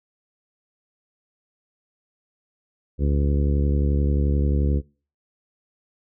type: harmonic tone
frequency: 71.4 Hz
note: D2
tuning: 48 cents flat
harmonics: 1 / 2 / 3 / 4 / 5 / 6 / 7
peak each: -19 / -25 / -29 / -31 / -33 / -35 / -36 dBFS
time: 2.98-4.82 s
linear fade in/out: 50 ms
effects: noise-tail reverb RT60 0.4 s tail -25 dB re dry